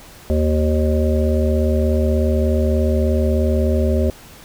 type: harmonic tone with a mistuned harmonic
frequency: 76.6 Hz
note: D#2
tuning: 27 cents flat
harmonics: 1 / 3 / 5 / 7 / 8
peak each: -16 / -21 / -23 / -24 / -25 dBFS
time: 0.3-4.1 s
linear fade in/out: 0 ms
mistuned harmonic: 3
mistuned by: +25 cents
effects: pink hiss -42 dBFS RMS until 4.44 s